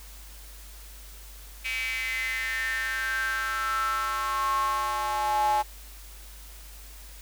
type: tone with high-pass filter sweep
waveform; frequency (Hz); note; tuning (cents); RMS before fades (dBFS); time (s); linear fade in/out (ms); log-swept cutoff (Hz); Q
square; 120.8; B2; -38; -28; 1.64-5.63; 20; 2400 to 810; 8.9
effects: added 50 Hz sine -44 dBFS peak until 7.21 s + white hiss -49 dBFS RMS until 7.21 s